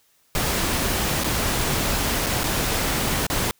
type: noise with dropouts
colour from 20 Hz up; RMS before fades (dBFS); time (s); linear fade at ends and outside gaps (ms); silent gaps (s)
pink; -23; 0.35-3.51; 1; 1.237-1.243 / 2.262-2.266 / 2.435-2.44 / 3.267-3.3
effects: white hiss -62 dBFS RMS until 3.59 s